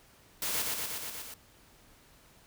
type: noise with echo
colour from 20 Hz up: white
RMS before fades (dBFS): -33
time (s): 0.42-0.62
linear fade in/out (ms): 2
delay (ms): 120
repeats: 6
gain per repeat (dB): -2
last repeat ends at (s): 1.34
effects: pink hiss -60 dBFS RMS until 2.46 s